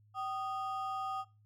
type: ring-modulated tone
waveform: triangle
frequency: 1003 Hz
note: B5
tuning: 26 cents sharp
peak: -30 dBFS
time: 0.14-1.25 s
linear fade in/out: 50 ms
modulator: 234 Hz
effects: noise-tail reverb RT60 0.3 s tail -22 dB re dry + added 105 Hz sine -62 dBFS peak until 1.45 s